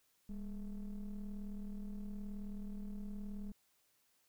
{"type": "ring-modulated tone", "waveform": "triangle", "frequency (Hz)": 110.7, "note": "A2", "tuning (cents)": 11, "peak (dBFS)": -36, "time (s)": [0.29, 3.52], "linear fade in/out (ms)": 5, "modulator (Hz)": 91.2, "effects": ["white hiss -75 dBFS RMS until 4.28 s"]}